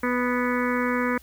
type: harmonic tone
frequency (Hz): 246.9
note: B3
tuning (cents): 0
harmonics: 1 / 2 / 4 / 5 / 6 / 7 / 8 / 9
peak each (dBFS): -25 / -28 / -31 / -32 / -33 / -33 / -34 / -35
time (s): 0.03-1.18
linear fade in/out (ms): 5
effects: added 60 Hz sine -50 dBFS peak until 1.22 s + white hiss -54 dBFS RMS until 1.22 s